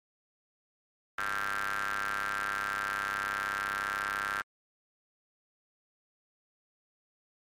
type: ring-modulated tone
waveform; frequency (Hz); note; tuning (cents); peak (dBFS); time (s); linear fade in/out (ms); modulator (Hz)
sawtooth; 100.2; G2; +38; -24; 1.18-4.42; 5; 1470
effects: MP3 64 kbps